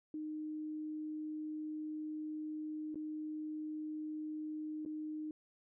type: tone with dropouts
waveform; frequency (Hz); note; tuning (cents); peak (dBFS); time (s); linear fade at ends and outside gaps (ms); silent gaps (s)
sine; 307.6; D#4; -20; -39; 0.14-5.31; 2; 2.945-2.956 / 4.851-4.86
effects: none